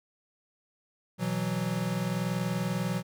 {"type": "chord", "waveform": "square", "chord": "B suspended fourth", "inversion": "none", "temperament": "equal", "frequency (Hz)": [123.47, 164.81, 185], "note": ["B2", "E3", "F#3"], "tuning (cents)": [0, 0, 0], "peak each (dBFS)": [-35, -34, -32], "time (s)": [1.18, 3.03], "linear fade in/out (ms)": 50, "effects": []}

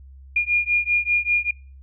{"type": "beating tone pair", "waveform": "sine", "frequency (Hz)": [2420, 2425.1], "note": ["D#7", "D#7"], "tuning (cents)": [-49, -45], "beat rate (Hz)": 5.1, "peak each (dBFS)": -21, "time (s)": [0.36, 1.51], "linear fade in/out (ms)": 5, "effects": ["noise-tail reverb RT60 0.4 s tail -26 dB re dry", "added 67 Hz sine -41 dBFS peak until 1.82 s"]}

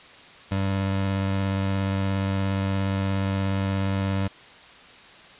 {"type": "tone with vibrato", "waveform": "25% pulse", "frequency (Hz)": 97.2, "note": "G2", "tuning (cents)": -14, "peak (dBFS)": -19, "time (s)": [0.51, 4.28], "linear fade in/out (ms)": 10, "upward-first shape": "sine", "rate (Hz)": 17, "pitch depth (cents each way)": 13, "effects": ["white hiss -47 dBFS RMS until 5.39 s", "resampled to 8000 Hz"]}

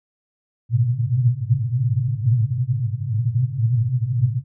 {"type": "band-pass noise", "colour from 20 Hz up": "pink", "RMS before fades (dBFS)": -20, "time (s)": [0.69, 4.44], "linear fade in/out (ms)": 50, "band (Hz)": [110, 130], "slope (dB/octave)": 96, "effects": []}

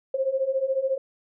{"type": "beating tone pair", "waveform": "sine", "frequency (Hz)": [523, 537], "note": ["C5", "C5"], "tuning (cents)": [-1, 45], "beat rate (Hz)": 14, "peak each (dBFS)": [-27, -24], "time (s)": [0.14, 0.98], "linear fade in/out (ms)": 5, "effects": []}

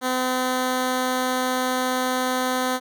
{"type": "tone", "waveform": "10% pulse", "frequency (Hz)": 255.1, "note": "C4", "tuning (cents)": -44, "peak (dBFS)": -13, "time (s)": [0.01, 2.8], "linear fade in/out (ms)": 50, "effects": []}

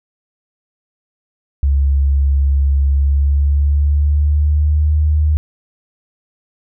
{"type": "tone with pitch glide", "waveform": "sine", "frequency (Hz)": [69.3, 76.01], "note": ["C#2", "D#2"], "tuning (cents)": [0, -40], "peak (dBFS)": -10, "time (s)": [1.63, 5.37], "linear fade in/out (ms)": 0, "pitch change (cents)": 160, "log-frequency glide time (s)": [2.89, 4.94], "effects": []}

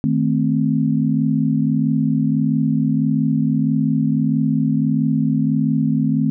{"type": "chord", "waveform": "sine", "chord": "A diminished", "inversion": "second", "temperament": "equal", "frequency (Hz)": [155.56, 220, 261.6], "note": ["Eb3", "A3", "C4"], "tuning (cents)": [0, 0, 0], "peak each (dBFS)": -19, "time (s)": [0.04, 6.3], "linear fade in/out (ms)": 0, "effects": []}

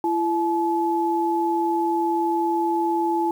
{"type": "tone pair together", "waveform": "sine", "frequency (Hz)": [337.4, 859], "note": ["E4", "A5"], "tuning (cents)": [40, -42], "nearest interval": "octave + major third", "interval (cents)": 1618, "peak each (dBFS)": [-22, -22], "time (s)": [0.04, 3.31], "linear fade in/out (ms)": 2, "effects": ["8-bit"]}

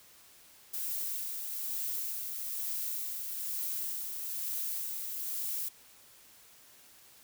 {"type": "noise with tremolo", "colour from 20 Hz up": "violet", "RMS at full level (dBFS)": -35, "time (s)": [0.73, 5.69], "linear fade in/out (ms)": 10, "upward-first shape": "sine", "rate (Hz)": 1.1, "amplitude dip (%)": 35, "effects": ["white hiss -58 dBFS RMS until 7.23 s"]}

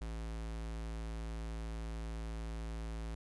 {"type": "tone", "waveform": "square", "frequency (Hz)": 55.4, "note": "A1", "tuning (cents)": 13, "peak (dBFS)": -40, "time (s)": [0.01, 3.15], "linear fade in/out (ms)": 5, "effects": ["resampled to 24000 Hz", "13-bit"]}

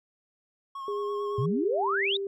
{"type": "tone with vibrato", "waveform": "triangle", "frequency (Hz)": 1088, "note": "C#6", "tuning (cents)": -33, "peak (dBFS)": -33, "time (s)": [0.75, 1.46], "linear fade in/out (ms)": 5, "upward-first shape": "sine", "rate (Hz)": 8.9, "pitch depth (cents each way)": 29}
{"type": "tone with pitch glide", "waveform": "sine", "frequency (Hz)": [409.7, 394.8], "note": ["G#4", "G4"], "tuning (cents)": [-24, 12], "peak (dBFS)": -29, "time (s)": [0.88, 2.27], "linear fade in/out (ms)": 2, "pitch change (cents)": -64, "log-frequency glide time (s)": [1.43, 1.86]}
{"type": "exponential sweep", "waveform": "sine", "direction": "up", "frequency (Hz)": [110, 3857], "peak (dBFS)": -25, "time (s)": [1.38, 2.17], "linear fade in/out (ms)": 5}
{"effects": []}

